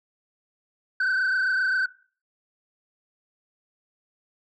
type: tone with frequency modulation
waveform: sine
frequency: 1523 Hz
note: F#6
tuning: 50 cents sharp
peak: -18 dBFS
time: 1-1.86 s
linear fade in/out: 5 ms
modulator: 27.6 Hz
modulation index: 1.7
effects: noise-tail reverb RT60 0.4 s tail -20 dB re dry + tanh soft clip ceiling -20 dBFS